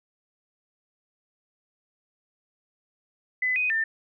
sine tone with pitch steps, 2011 / 2499 / 1795 Hz, B6 / D#7 / A6, +31 / +7 / +34 cents, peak -22 dBFS, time 3.42-3.84 s, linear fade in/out 5 ms, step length 140 ms, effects none

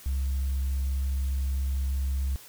sine tone, 67.2 Hz, C2, 47 cents sharp, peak -23 dBFS, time 0.06-2.36 s, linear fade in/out 0 ms, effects tanh soft clip ceiling -23 dBFS + white hiss -49 dBFS RMS until 2.48 s

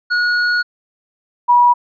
square / sine tone pair in turn, 1452 / 969.1 Hz, F#6 / B5, -33 / -33 cents, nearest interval perfect fifth, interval 700 cents, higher first, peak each -14 / -7 dBFS, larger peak second, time 0.1-0.63 / 1.48-1.74 s, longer first, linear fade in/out 20 ms, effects resampled to 11025 Hz

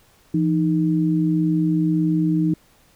sine tone pair together, 168.3 / 310.1 Hz, E3 / D#4, +36 / -6 cents, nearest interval major seventh, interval 1058 cents, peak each -19 dBFS, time 0.34-2.54 s, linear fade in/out 5 ms, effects pink hiss -56 dBFS RMS until 2.95 s

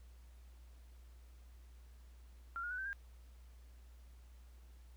sine tone with pitch steps, 1378 / 1432.4 / 1488.9 / 1547.6 / 1608.7 Hz, F6 / F6 / F#6 / G6 / G6, -24 / +43 / +10 / -23 / +44 cents, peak -39 dBFS, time 2.56-2.93 s, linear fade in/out 0 ms, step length 74 ms, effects added 60 Hz sine -55 dBFS peak until 4.96 s + pink hiss -71 dBFS RMS until 4.96 s

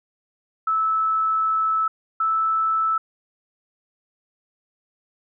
sine tone pair in turn, 1307 / 1314.1 Hz, E6 / E6, -15 / -6 cents, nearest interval unison, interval 9 cents, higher second, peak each -18 dBFS, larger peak neither, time 0.67-1.88 / 2.2-2.98 s, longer first, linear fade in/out 5 ms, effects none

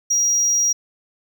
triangle tone, 5720 Hz, F8, 41 cents sharp, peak -14 dBFS, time 0.1-0.73 s, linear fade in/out 10 ms, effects none

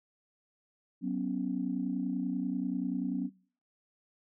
sine chord, F# suspended fourth, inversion none, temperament equal with one note detuned, 187.15 / 246.9 / 277.2 Hz, F#3 / B3 / C#4, +20 / 0 / 0 cents, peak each -34 dBFS, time 1.01-3.3 s, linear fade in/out 50 ms, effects noise-tail reverb RT60 0.4 s tail -19 dB re dry + tanh soft clip ceiling -20 dBFS

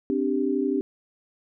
sine chord, C suspended second, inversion none, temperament equal, 261.6 / 293.7 / 392 Hz, C4 / D4 / G4, 0 / 0 / 0 cents, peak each -26 dBFS, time 0.1-0.81 s, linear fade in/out 0 ms, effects none

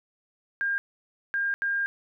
sine tone bursts at uneven times, 1607 Hz, G6, 43 cents sharp, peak -24 dBFS, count 3, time 0.61-0.78 / 1.34-1.54 / 1.62-1.86 s, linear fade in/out 0 ms, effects none

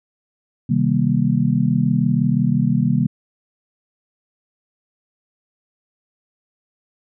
sine chord, C minor seventh, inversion none, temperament just, 130.81 / 156.98 / 196.22 / 235.5 Hz, C3 / Eb3 / G3 / Bb3, 0 / +16 / +2 / +18 cents, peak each -20 dBFS, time 0.69-3.07 s, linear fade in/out 10 ms, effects none

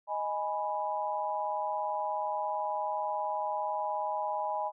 sine chord, G# minor, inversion second, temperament equal, 622.3 / 830.6 / 987.8 Hz, D#5 / G#5 / B5, 0 / 0 / 0 cents, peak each -36 / -33 / -35 dBFS, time 0.07-4.72 s, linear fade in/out 50 ms, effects none

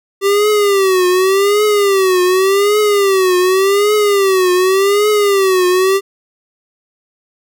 square tone with vibrato, 390.9 Hz, G4, 5 cents flat, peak -10 dBFS, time 0.21-6.01 s, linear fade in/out 50 ms, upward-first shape triangle, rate 0.87 Hz, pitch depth 150 cents each way, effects none

